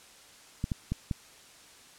clicks, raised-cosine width 5 ms, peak -17 dBFS, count 4, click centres 0.641 / 0.718 / 0.92 / 1.112 s, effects white hiss -54 dBFS RMS until 1.98 s + low-pass 9000 Hz 12 dB/octave

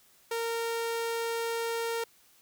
sawtooth tone, 461.2 Hz, A#4, 19 cents flat, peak -26 dBFS, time 0.31-2.04 s, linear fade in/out 5 ms, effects white hiss -62 dBFS RMS until 2.41 s

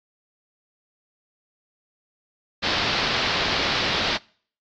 white low-pass noise, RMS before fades -24 dBFS, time 2.62-4.18 s, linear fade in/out 20 ms, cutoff 4800 Hz, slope 48 dB/octave, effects noise-tail reverb RT60 0.5 s tail -24 dB re dry + AAC 64 kbps

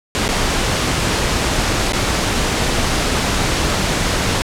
pink noise with dropouts, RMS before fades -17 dBFS, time 0.15-4.42 s, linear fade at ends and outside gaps 0 ms, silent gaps 0.28-0.289 / 1.922-1.933 s, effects low-pass 8000 Hz 12 dB/octave

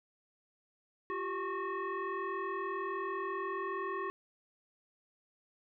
sine tone with frequency modulation, 349.2 Hz, F4, in tune, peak -34 dBFS, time 1.1-4.1 s, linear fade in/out 0 ms, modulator 739 Hz, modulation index 1.8, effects none

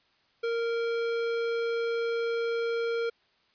sine tone with tanh clipping, 464 Hz, A#4, 8 cents flat, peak -29 dBFS, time 0.43-3.1 s, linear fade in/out 10 ms, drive 18 dB, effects white hiss -67 dBFS RMS until 3.54 s + resampled to 11025 Hz

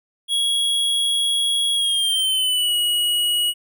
square tone with pitch glide, 3322 to 2909 Hz, G#7 to F#7, 0 to -30 cents, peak -18 dBFS, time 0.28-3.54 s, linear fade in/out 50 ms, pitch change -230 cents, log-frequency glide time 1.74-2.75 s, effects none

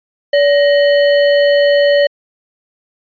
sine tone with sample-and-hold, 573 Hz, D5, 43 cents flat, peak -7 dBFS, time 0.33-2.07 s, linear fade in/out 5 ms, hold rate 2450 Hz, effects resampled to 11025 Hz

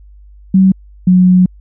sine tone pair in turn, 190 / 182.69 Hz, F#3 / F#3, +46 / -22 cents, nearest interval minor second, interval 68 cents, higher first, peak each -4 dBFS, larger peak neither, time 0.54-0.72 / 1.07-1.46 s, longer second, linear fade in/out 5 ms, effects added 50 Hz sine -36 dBFS peak until 1.6 s

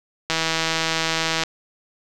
click train, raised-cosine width 0.2 ms, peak -4 dBFS, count 185, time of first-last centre 0.3-1.436 s, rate 162 Hz, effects none

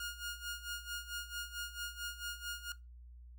sawtooth tone with tremolo, 1426 Hz, F6, 36 cents sharp, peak -34 dBFS, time 0-2.72 s, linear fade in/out 2 ms, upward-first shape sine, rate 4.5 Hz, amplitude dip 80%, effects noise-tail reverb RT60 0.2 s tail -17 dB re dry + added 60 Hz sine -51 dBFS peak until 3.38 s

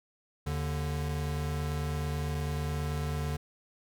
square tone pair together, 77.87 / 147 Hz, D#2 / D3, +2 / +2 cents, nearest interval major seventh, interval 1100 cents, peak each -34 / -34 dBFS, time 0.46-3.37 s, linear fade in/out 10 ms, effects none

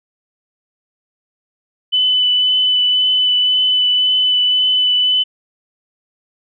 sine tone with vibrato, 3000 Hz, F#7, 23 cents sharp, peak -11 dBFS, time 1.92-5.24 s, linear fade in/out 20 ms, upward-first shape triangle, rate 1.9 Hz, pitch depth 12 cents each way, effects none

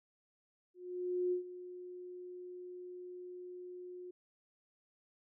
sine tone with ADSR envelope, 360 Hz, F#4, 47 cents flat, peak -30 dBFS, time 0.74-4.11 s, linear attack 580 ms, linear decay 110 ms, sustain -15 dB, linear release 7 ms, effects none

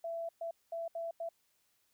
sine tone bursts at uneven times, 668 Hz, E5, 23 cents sharp, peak -36 dBFS, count 5, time 0.04-0.29 / 0.41-0.51 / 0.72-0.88 / 0.95-1.11 / 1.2-1.29 s, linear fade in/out 5 ms, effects white hiss -75 dBFS RMS until 1.93 s

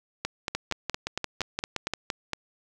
two click trains, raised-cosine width 0.2 ms, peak -11 / -11 dBFS, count 10 / 9, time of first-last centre 0.25-2.333 / 0.55-1.936 s, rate 4.32 / 5.77 Hz, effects none

